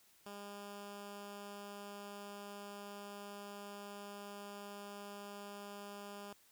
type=tone; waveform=10% pulse; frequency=202.8 Hz; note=G#3; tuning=41 cents flat; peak=-39 dBFS; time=0.26-6.33 s; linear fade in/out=2 ms; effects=white hiss -68 dBFS RMS until 6.51 s